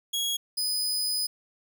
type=tone pair in turn; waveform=sawtooth; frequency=3317 / 4996 Hz; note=G#7 / D#8; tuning=-3 / +6 cents; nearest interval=perfect fifth; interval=709 cents; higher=second; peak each=-23 dBFS; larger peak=neither; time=0.13-0.37 / 0.57-1.27 s; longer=second; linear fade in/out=10 ms; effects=none